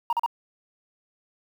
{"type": "tone bursts", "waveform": "sine", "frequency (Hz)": 939, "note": "A#5", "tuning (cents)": 12, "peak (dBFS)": -18, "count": 3, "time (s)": [0.1, 0.262], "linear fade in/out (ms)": 2, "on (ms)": 28, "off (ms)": 39, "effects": ["tanh soft clip ceiling -20 dBFS", "8-bit"]}